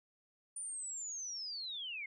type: linear sweep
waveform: sine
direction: down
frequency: 9380 to 2100 Hz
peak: -40 dBFS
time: 0.56-2.06 s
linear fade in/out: 5 ms
effects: none